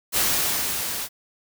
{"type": "noise with level ramp", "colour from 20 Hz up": "white", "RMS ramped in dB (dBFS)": [-20, -30], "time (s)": [0.12, 1.09], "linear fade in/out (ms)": 50, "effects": []}